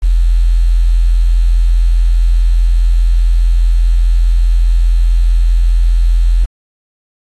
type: tone with quantisation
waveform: sine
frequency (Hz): 42.41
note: E1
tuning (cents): +50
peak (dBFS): -6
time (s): 0.02-6.46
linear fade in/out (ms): 20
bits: 6
effects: AAC 32 kbps